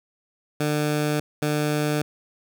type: tone pair in turn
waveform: 15% pulse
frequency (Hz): 150 / 150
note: D3 / D3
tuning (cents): +37 / +37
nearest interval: unison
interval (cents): 0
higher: neither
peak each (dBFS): -15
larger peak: neither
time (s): 0.6-1.2 / 1.42-2.02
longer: neither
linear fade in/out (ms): 5
effects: none